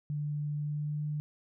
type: tone with pitch glide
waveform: sine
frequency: 147.8 to 149.69 Hz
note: D3 to D3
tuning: +11 to +33 cents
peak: -31 dBFS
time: 0.1-1.2 s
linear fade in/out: 0 ms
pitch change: +22 cents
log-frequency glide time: 0.57-1.06 s
effects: none